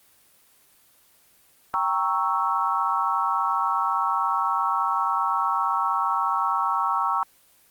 sine chord, G diminished seventh, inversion none, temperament equal, 784 / 932.3 / 1108.7 / 1318.5 Hz, G5 / Bb5 / Db6 / Fb6, 0 / 0 / 0 / 0 cents, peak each -29 / -26 / -25 / -26 dBFS, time 1.74-7.23 s, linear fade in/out 0 ms, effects white hiss -58 dBFS RMS until 7.7 s + Opus 24 kbps

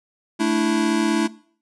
square chord, A suspended fourth, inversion none, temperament equal, 220 / 293.7 / 329.6 Hz, A3 / D4 / E4, 0 / 0 / 0 cents, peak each -24 / -24 / -22 dBFS, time 0.39-1.28 s, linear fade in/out 20 ms, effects noise-tail reverb RT60 0.5 s tail -20 dB re dry + resampled to 24000 Hz

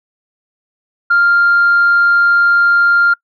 sine tone, 1397 Hz, F6, in tune, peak -6 dBFS, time 1.1-3.14 s, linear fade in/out 10 ms, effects noise-tail reverb RT60 0.1 s tail -26 dB re dry + tanh soft clip ceiling -4 dBFS

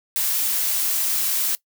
blue noise, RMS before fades -22 dBFS, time 0.16-1.55 s, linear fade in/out 0 ms, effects noise-tail reverb RT60 0.1 s tail -20 dB re dry

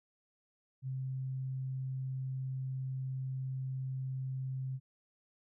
sine tone, 131.5 Hz, C3, 9 cents sharp, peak -35 dBFS, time 0.82-4.8 s, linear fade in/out 50 ms, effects none

